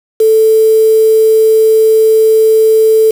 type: tone with quantisation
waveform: sine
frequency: 440 Hz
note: A4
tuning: in tune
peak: -4 dBFS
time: 0.2-3.11 s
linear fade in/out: 5 ms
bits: 4
effects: none